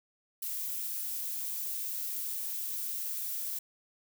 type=noise; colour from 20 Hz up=violet; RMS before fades=-36 dBFS; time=0.42-3.59 s; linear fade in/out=5 ms; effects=none